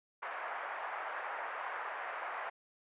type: band-pass noise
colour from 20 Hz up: pink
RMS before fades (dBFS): -41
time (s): 0.22-2.5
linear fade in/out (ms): 10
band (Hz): 670 to 1900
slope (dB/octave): 24
effects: resampled to 8000 Hz